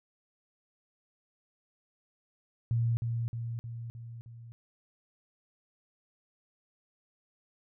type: tone with echo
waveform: sine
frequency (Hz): 116.54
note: A#2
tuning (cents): 0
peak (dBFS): -25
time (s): 2.71-2.97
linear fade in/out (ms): 0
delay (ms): 310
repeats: 5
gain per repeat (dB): -4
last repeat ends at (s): 4.52
effects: none